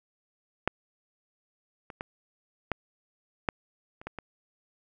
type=clicks; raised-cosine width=0.5 ms; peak=-9 / -27 / -19 / -12 / -10 / -30 / -21 / -22 dBFS; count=8; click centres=0.676 / 1.902 / 2.009 / 2.717 / 3.488 / 4.015 / 4.07 / 4.187 s; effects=none